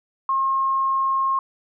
sine tone, 1074 Hz, C6, 45 cents sharp, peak -18 dBFS, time 0.29-1.39 s, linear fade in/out 2 ms, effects none

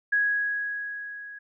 sine tone with level ramp, 1661.2 Hz, G#6, in tune, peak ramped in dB -19 to -39 dBFS, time 0.12-1.39 s, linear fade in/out 10 ms, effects none

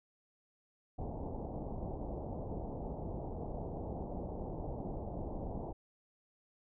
pink low-pass noise, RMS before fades -41 dBFS, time 0.98-5.73 s, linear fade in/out 10 ms, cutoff 850 Hz, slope 48 dB/octave, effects none

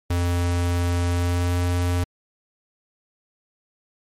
square tone with pitch glide, 87.4 to 88.36 Hz, F2 to F2, +2 to +21 cents, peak -20 dBFS, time 0.1-2.04 s, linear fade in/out 5 ms, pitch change +19 cents, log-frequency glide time 1.11-1.6 s, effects MP3 64 kbps

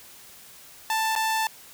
sawtooth tone with dropouts, 884 Hz, A5, 8 cents sharp, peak -19 dBFS, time 0.9-1.47 s, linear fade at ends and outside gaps 1 ms, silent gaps 1.153-1.161 s, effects white hiss -48 dBFS RMS until 1.73 s

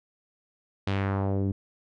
sawtooth tone with low-pass filter sweep, 98 Hz, G2, in tune, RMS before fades -27 dBFS, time 0.87-1.52 s, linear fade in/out 5 ms, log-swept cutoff 3900 to 260 Hz, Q 1.6, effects none

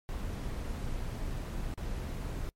brown noise with dropouts, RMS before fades -36 dBFS, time 0.09-2.49 s, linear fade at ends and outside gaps 0 ms, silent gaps 1.739-1.776 s, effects noise-tail reverb RT60 0.1 s tail -25 dB re dry + MP3 64 kbps

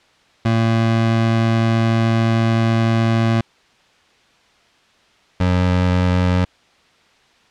25% pulse tone pair in turn, 113.7 / 90.53 Hz, A#2 / F#2, -43 / -37 cents, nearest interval major third, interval 394 cents, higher first, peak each -10 dBFS, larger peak neither, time 0.45-3.41 / 5.4-6.45 s, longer first, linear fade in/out 5 ms, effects white hiss -54 dBFS RMS until 7.5 s + low-pass 4000 Hz 12 dB/octave

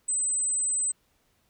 sine tone, 8090 Hz, B8, 41 cents sharp, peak -24 dBFS, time 0.08-0.92 s, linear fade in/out 10 ms, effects pink hiss -69 dBFS RMS until 1.49 s

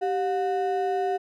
triangle ring-modulated tone, 555 Hz, C#5, 2 cents sharp, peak -18 dBFS, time 0.01-1.18 s, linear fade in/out 20 ms, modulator 166 Hz, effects none

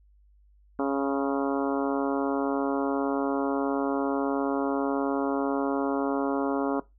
harmonic tone with a mistuned harmonic, 138.59 Hz, C#3, in tune, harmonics 2 / 3 / 4 / 5 / 6 / 7 / 8 / 9 / 10, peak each -27 / -31 / -33 / -35 / -37 / -38 / -39 / -40 / -41 dBFS, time 0.79-6.8 s, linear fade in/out 2 ms, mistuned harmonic 8, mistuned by -31 cents, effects noise-tail reverb RT60 0.2 s tail -19 dB re dry + added 50 Hz sine -56 dBFS peak until 6.98 s

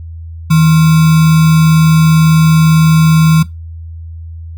sine tone with sample-and-hold, 160 Hz, D#3, 49 cents sharp, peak -4 dBFS, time 0.5-3.43 s, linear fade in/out 10 ms, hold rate 1225 Hz, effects noise-tail reverb RT60 0.2 s tail -19 dB re dry + added 82 Hz sine -24 dBFS peak until 4.57 s

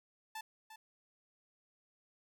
sawtooth tone with echo, 880 Hz, A5, in tune, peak -38 dBFS, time 0.35-0.41 s, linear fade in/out 5 ms, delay 350 ms, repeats 1, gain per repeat -10 dB, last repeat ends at 0.76 s, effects none

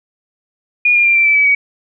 sine tone with pitch steps, 2440 / 2409 / 2379 / 2349 / 2319 / 2290 / 2261 Hz, D#7 / D7 / D7 / D7 / D7 / D7 / C#7, -34 / +43 / +22 / 0 / -22 / -44 / +34 cents, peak -8 dBFS, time 0.85-1.55 s, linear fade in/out 5 ms, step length 100 ms, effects none

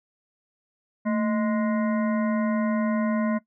harmonic tone with a mistuned harmonic, 208.2 Hz, G#3, 5 cents sharp, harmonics 1 / 3 / 5 / 7 / 9 / 10, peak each -22 / -30 / -35 / -40 / -41 / -45 dBFS, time 1.05-3.39 s, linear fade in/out 20 ms, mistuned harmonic 1, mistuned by +110 cents, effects noise-tail reverb RT60 0.1 s tail -17 dB re dry

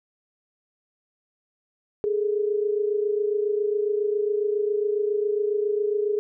sine tone pair together, 412.7 / 440 Hz, G#4 / A4, -11 / 0 cents, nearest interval minor second, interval 111 cents, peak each -22 / -28 dBFS, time 2.04-6.19 s, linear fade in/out 0 ms, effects none

